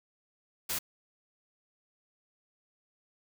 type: noise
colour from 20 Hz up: white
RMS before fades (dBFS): -33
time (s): 0.69-0.79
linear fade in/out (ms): 10
effects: none